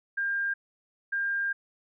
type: tone pair in turn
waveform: sine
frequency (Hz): 1602 / 1602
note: G6 / G6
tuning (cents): +37 / +37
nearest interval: unison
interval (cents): 0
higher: neither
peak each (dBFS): -26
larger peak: neither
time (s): 0.17-0.54 / 1.12-1.53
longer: second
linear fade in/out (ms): 10
effects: none